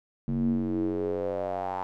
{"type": "tone with band-pass filter sweep", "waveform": "square", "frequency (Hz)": 46.25, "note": "F#1", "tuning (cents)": 0, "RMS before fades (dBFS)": -29, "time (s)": [0.28, 1.83], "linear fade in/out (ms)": 0, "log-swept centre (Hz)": [190, 900], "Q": 5.8, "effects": []}